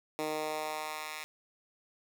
10% pulse tone with high-pass filter sweep, 154.3 Hz, D#3, 14 cents flat, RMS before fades -37 dBFS, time 0.19-1.24 s, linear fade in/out 0 ms, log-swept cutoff 330 to 1700 Hz, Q 1.2, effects none

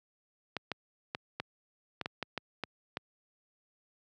clicks, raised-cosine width 0.3 ms, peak -18 dBFS, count 10, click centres 0.567 / 0.717 / 1.149 / 1.4 / 2.013 / 2.059 / 2.227 / 2.377 / 2.637 / 2.971 s, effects high-pass 100 Hz 12 dB/octave

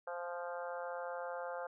harmonic tone with a mistuned harmonic, 174.61 Hz, F3, in tune, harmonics 3 / 4 / 5 / 6 / 7 / 8 / 9, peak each -42 / -46 / -47 / -52 / -51 / -50 / -53 dBFS, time 0.07-1.67 s, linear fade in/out 5 ms, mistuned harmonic 5, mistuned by -16 cents, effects none

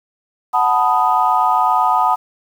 sine chord, B dominant seventh, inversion second, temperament equal with one note detuned, 737.9 / 880 / 987.8 / 1244.5 Hz, F#5 / A5 / B5 / D#6, -5 / 0 / 0 / 0 cents, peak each -17 dBFS, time 0.53-2.16 s, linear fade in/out 20 ms, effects tanh soft clip ceiling -1 dBFS + 7-bit

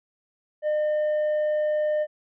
triangle tone with tanh clipping, 606 Hz, D#5, 46 cents flat, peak -22 dBFS, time 0.62-2.07 s, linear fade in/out 50 ms, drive 8 dB, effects none

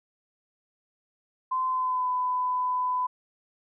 sine tone with pitch glide, 1030 to 1002.4 Hz, C6 to B5, -28 to +25 cents, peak -24 dBFS, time 1.51-3.07 s, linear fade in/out 10 ms, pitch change -47 cents, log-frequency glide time 1.68-2.09 s, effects none

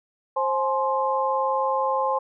sine tone cluster, 530 / 849 / 1049 Hz, C5 / G#5 / C6, +22 / +38 / +4 cents, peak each -25 dBFS, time 0.36-2.19 s, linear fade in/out 10 ms, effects none

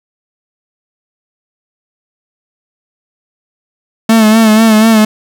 45% pulse tone with vibrato, 220 Hz, A3, in tune, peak -4 dBFS, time 4.09-5.05 s, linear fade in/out 5 ms, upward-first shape sine, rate 4.1 Hz, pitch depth 50 cents each way, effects none

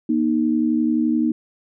sine tone pair together, 238.2 / 309.8 Hz, A#3 / D#4, +38 / -7 cents, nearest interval perfect fourth, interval 455 cents, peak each -19 dBFS, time 0.09-1.32 s, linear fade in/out 5 ms, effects none

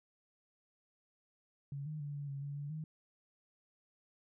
sine tone with pitch steps, 140.5 / 153.3 / 144.7 / 143.4 / 139 / 142.6 / 144 / 155.8 Hz, C#3 / D#3 / D3 / D3 / C#3 / C#3 / D3 / D#3, +24 / -25 / -25 / -41 / +5 / +49 / -34 / +3 cents, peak -39 dBFS, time 1.72-2.84 s, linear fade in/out 2 ms, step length 140 ms, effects none

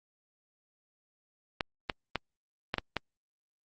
clicks, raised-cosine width 0.3 ms, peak -13 dBFS, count 6, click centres 1.608 / 1.898 / 2.157 / 2.741 / 2.783 / 2.967 s, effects Opus 48 kbps

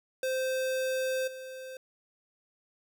square tone with level steps, 520 Hz, C5, 11 cents flat, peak -29 / -41 dBFS, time 0.23-1.77 s, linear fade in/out 2 ms, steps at 1.27 s, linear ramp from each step 10 ms, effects none

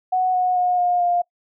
sine tone with pitch steps, 740 / 730.7 / 721.4 / 712.3 / 703.3 Hz, F#5 / F#5 / F#5 / F5 / F5, 0 / -22 / -44 / +34 / +12 cents, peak -16 dBFS, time 0.12-1.22 s, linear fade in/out 10 ms, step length 220 ms, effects noise-tail reverb RT60 0.1 s tail -24 dB re dry

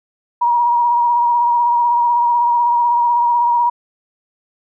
sine tone with vibrato, 954 Hz, A#5, 40 cents sharp, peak -11 dBFS, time 0.41-3.7 s, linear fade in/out 10 ms, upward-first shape triangle, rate 16 Hz, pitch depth 32 cents each way, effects none

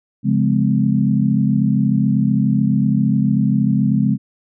sine chord, Db major seventh, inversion none, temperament equal with one note detuned, 138.59 / 174.61 / 207.7 / 255.1 Hz, Db3 / F3 / Ab3 / C4, 0 / 0 / 0 / -44 cents, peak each -18 / -22 / -16 / -20 dBFS, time 0.23-4.18 s, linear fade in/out 50 ms, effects none

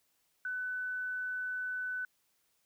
sine tone, 1500 Hz, F#6, 23 cents sharp, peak -34 dBFS, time 0.45-2.05 s, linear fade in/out 2 ms, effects white hiss -75 dBFS RMS until 2.65 s

